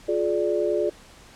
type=chord; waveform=sine; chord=D diminished; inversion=first; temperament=just; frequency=352.4 / 422.9 / 587.3 Hz; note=F4 / Ab4 / D5; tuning=+16 / +31 / 0 cents; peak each=-25 dBFS; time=0.08-0.9 s; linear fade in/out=10 ms; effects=pink hiss -49 dBFS RMS until 1.35 s + low-pass 9000 Hz 12 dB/octave